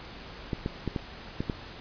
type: clicks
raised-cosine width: 3 ms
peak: -16 dBFS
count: 6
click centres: 0.532 / 0.661 / 0.877 / 0.962 / 1.405 / 1.498 s
effects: pink hiss -44 dBFS RMS until 1.8 s + resampled to 11025 Hz